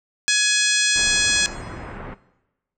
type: harmonic tone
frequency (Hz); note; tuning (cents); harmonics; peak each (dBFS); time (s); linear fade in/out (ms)
840; G#5; +19; 2 / 3 / 4 / 5 / 6 / 7 / 8 / 9 / 10; -21 / -23 / -24 / -25 / -26 / -26 / -27 / -28 / -28; 0.28-1.46; 0
type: low-pass noise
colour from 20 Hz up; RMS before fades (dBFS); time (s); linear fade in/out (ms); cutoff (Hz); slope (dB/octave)
pink; -34; 0.95-2.15; 20; 2000; 24
effects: noise-tail reverb RT60 1.0 s tail -18 dB re dry